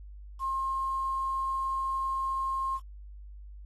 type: tone with quantisation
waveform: sine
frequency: 1068 Hz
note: C6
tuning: 35 cents sharp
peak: -28 dBFS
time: 0.39-2.8 s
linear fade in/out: 50 ms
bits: 9
effects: added 50 Hz sine -43 dBFS peak until 3.65 s + AAC 32 kbps